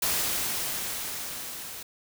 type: noise with level ramp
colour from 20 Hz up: white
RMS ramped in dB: -26 to -40 dBFS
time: 0.02-1.83 s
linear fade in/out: 5 ms
effects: none